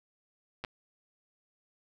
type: clicks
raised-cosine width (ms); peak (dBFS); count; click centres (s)
0.3; -21; 2; 0.64 / 0.648
effects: none